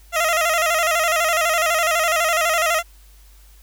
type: tone with vibrato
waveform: 15% pulse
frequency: 657 Hz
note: E5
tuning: 6 cents flat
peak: -10 dBFS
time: 0.12-2.83 s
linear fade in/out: 50 ms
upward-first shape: square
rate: 12 Hz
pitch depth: 74 cents each way
effects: added 50 Hz sine -45 dBFS peak until 3.62 s + white hiss -54 dBFS RMS until 3.62 s